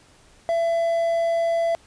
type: tone with quantisation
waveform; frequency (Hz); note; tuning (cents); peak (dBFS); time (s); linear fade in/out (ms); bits
triangle; 670; E5; +28; -17; 0.49-1.75; 0; 7
effects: pink hiss -54 dBFS RMS until 1.86 s + resampled to 22050 Hz